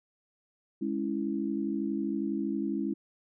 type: chord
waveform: sine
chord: C# minor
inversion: second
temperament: equal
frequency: 207.7 / 277.2 / 329.6 Hz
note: G#3 / C#4 / E4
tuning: 0 / 0 / 0 cents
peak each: -33 dBFS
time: 0.81-2.94 s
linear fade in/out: 10 ms
effects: none